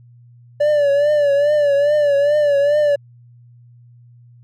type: tone with vibrato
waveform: triangle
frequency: 580 Hz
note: D5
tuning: 22 cents flat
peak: -10 dBFS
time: 0.6-2.96 s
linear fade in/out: 10 ms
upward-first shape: triangle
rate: 2.4 Hz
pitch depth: 74 cents each way
effects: added 120 Hz sine -43 dBFS peak until 4.43 s